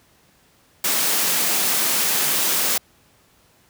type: high-pass noise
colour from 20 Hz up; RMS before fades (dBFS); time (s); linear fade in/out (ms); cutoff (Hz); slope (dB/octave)
white; -20; 0.84-2.78; 5; 140; 96
effects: pink hiss -57 dBFS RMS until 3.69 s + high-pass 60 Hz 12 dB/octave